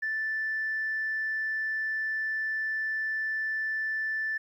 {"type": "tone", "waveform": "sine", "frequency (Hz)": 1760, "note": "A6", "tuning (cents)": 0, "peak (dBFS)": -27, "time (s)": [0.02, 4.38], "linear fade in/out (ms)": 10, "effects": ["tanh soft clip ceiling -23 dBFS", "11-bit"]}